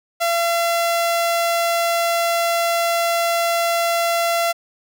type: tone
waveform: sawtooth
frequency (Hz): 680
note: F5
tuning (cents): -46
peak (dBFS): -13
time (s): 0.2-4.53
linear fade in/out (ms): 20
effects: none